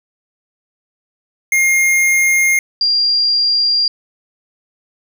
square / sine tone pair in turn, 2129 / 4779 Hz, C7 / D8, +30 / +29 cents, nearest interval octave + major second, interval 1399 cents, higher second, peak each -11 dBFS, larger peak neither, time 1.52-2.59 / 2.81-3.88 s, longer neither, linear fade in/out 2 ms, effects none

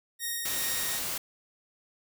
5% pulse tone with tremolo, 1864.7 Hz, A#6, in tune, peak -20 dBFS, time 0.19-1 s, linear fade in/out 50 ms, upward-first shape sine, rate 2.5 Hz, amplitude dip 25%
white noise, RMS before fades -33 dBFS, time 0.45-1.18 s, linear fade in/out 5 ms
effects none

